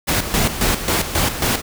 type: noise with tremolo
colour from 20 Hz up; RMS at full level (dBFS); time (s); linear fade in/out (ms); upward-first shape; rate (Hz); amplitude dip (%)
pink; -17; 0.07-1.62; 20; square; 3.7; 65
effects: none